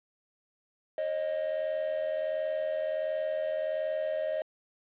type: tone pair together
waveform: triangle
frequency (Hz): 540.9 / 622.3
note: C#5 / D#5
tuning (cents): -43 / 0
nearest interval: major second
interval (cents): 243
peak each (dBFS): -33 / -28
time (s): 0.98-4.42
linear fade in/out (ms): 2
effects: resampled to 8000 Hz + 9-bit